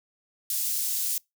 white high-pass noise, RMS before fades -28 dBFS, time 0.5-1.18 s, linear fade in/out 2 ms, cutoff 5600 Hz, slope 12 dB/octave, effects noise-tail reverb RT60 0.2 s tail -26 dB re dry

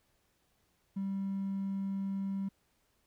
triangle tone with hard clipping, 195 Hz, G3, 9 cents flat, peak -33 dBFS, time 0.96-2.49 s, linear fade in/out 10 ms, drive 4 dB, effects pink hiss -74 dBFS RMS until 3.06 s

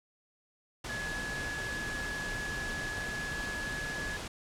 sine tone in noise, 1693 Hz, G#6, 33 cents sharp, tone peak -36 dBFS, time 0.89-4.17 s, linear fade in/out 5 ms, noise pink, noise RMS -39 dBFS, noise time 0.84-4.28 s, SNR 0 dB, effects low-pass 8000 Hz 12 dB/octave

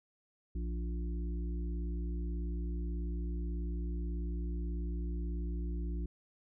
harmonic tone, 58.3 Hz, A#1, 1 cent sharp, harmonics 1 / 3 / 5 / 6, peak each -34 / -44 / -48 / -50 dBFS, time 0.55-6.06 s, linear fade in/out 5 ms, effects none

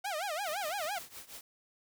sawtooth tone with vibrato, 707 Hz, F5, 21 cents sharp, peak -30 dBFS, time 0.04-0.99 s, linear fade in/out 10 ms, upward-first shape sine, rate 5.9 Hz, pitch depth 280 cents each way
white noise with tremolo, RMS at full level -45 dBFS, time 0.46-1.41 s, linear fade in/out 2 ms, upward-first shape triangle, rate 5.9 Hz, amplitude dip 90%
effects none

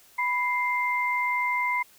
sine tone pair together, 987.8 / 2093 Hz, B5 / C7, 0 / 0 cents, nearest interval octave + minor second, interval 1300 cents, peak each -26 dBFS, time 0.18-1.83 s, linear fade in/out 10 ms, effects white hiss -56 dBFS RMS until 1.98 s

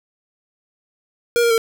square tone with pitch steps, 474.1 / 468.3 / 453.9 Hz, A#4 / A#4 / A#4, +29 / +8 / -46 cents, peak -14 dBFS, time 1.36-1.579 s, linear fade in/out 0 ms, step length 73 ms, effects none

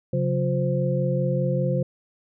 sine tone cluster, 136.5 / 181.5 / 355.9 / 520 Hz, C#3 / F#3 / F4 / C5, -26 / -33 / +33 / -11 cents, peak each -23 / -27 / -32 / -26 dBFS, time 0.13-1.83 s, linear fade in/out 5 ms, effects none

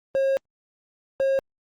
triangle tone bursts at uneven times, 540 Hz, C#5, 45 cents flat, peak -17 dBFS, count 2, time 0.15-0.37 / 1.2-1.39 s, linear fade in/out 0 ms, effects Opus 32 kbps

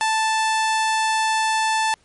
sawtooth tone, 880 Hz, A5, in tune, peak -14 dBFS, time 0.01-1.94 s, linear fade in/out 0 ms, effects pink hiss -59 dBFS RMS until 2.04 s + MP3 48 kbps

